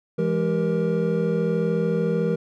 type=tone cluster; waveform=triangle; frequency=168 / 207.9 / 389 / 470.4 Hz; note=E3 / G#3 / G4 / A#4; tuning=+33 / +2 / -13 / +16 cents; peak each=-22 / -25 / -27 / -22 dBFS; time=0.18-2.36 s; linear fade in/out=10 ms; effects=none